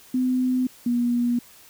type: tone pair in turn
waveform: sine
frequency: 254.3 / 240.7 Hz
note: C4 / B3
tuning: -49 / -44 cents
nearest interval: minor second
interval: 95 cents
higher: first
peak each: -19 dBFS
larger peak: neither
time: 0.14-0.67 / 0.86-1.39 s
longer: neither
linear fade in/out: 5 ms
effects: white hiss -50 dBFS RMS until 1.69 s